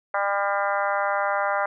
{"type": "harmonic tone", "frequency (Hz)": 200, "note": "G3", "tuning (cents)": 35, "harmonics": [3, 4, 5, 6, 7, 8, 9, 10], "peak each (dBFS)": [-27, -27, -30, -29, -29, -33, -37, -36], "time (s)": [0.14, 1.66], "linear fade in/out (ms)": 5, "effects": []}